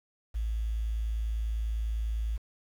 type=tone with quantisation; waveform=sine; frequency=55 Hz; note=A1; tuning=in tune; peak=-28 dBFS; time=0.34-2.38 s; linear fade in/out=20 ms; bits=9; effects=none